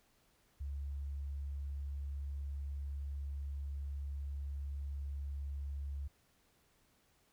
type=tone; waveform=sine; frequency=70.2 Hz; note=C#2; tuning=22 cents sharp; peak=-38 dBFS; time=0.6-6.08 s; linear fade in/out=10 ms; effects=pink hiss -72 dBFS RMS until 7.32 s